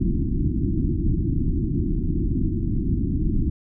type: low-pass noise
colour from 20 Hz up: pink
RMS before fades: -22 dBFS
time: 0-3.5 s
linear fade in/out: 10 ms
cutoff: 350 Hz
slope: 96 dB/octave
effects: none